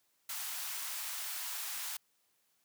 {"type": "high-pass noise", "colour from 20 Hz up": "white", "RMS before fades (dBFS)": -40, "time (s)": [0.29, 1.97], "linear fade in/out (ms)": 5, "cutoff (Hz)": 780, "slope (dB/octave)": 24, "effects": ["white hiss -75 dBFS RMS until 2.64 s", "high-pass 100 Hz 12 dB/octave"]}